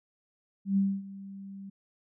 sine tone with ADSR envelope, 196 Hz, G3, in tune, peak -21 dBFS, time 0.65-1.7 s, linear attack 120 ms, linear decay 250 ms, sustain -19 dB, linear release 9 ms, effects none

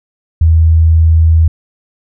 sine tone, 81 Hz, E2, 30 cents flat, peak -4 dBFS, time 0.41-1.48 s, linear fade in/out 5 ms, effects none

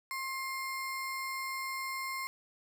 square ring-modulated tone, 1590 Hz, G6, 24 cents sharp, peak -33 dBFS, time 0.11-2.27 s, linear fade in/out 0 ms, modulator 523 Hz, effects none

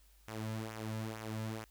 sawtooth tone with flanger, 110 Hz, A2, in tune, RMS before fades -41 dBFS, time 0.28-1.64 s, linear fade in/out 0 ms, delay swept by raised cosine 0.22 to 2.72 ms, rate 2.2 Hz, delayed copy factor -0.65, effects added 50 Hz sine -62 dBFS peak until 1.7 s + white hiss -69 dBFS RMS until 1.7 s

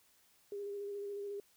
sine tone with vibrato, 404.7 Hz, G#4, 45 cents flat, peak -39 dBFS, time 0.52-1.4 s, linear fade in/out 2 ms, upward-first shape square, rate 14 Hz, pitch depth 17 cents each way, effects white hiss -69 dBFS RMS until 1.56 s

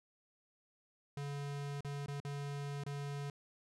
square tone with dropouts, 142.4 Hz, C#3, 47 cents sharp, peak -40 dBFS, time 1.17-3.3 s, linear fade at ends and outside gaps 2 ms, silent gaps 1.807-1.847 / 2.061-2.082 / 2.202-2.249 / 2.837-2.863 s, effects low-pass 9000 Hz 12 dB/octave

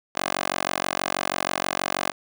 10% pulse tone with high-pass filter, 46.24 Hz, F#1, in tune, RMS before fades -27 dBFS, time 0.15-2.12 s, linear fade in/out 10 ms, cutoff 640 Hz, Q 0.9, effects none

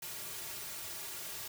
white noise with comb filter, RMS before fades -43 dBFS, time 0.02-1.48 s, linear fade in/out 5 ms, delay 3.9 ms, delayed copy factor -0.95, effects none

